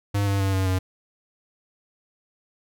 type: tone with pitch steps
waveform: square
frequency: 101 / 98.98 / 97 / 95.06 / 93.15 Hz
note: G#2 / G2 / G2 / F#2 / F#2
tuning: -48 / +17 / -18 / +47 / +12 cents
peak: -21 dBFS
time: 0.14-0.79 s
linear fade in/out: 10 ms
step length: 130 ms
effects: none